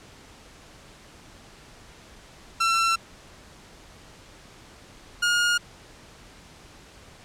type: tone pair in turn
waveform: sawtooth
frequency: 1347 / 1427.1 Hz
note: E6 / F6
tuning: +37 / +37 cents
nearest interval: minor second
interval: 100 cents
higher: second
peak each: -16 dBFS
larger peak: neither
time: 2.6-2.96 / 5.22-5.58 s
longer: neither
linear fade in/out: 10 ms
effects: pink hiss -49 dBFS RMS until 7.24 s + low-pass 8000 Hz 12 dB/octave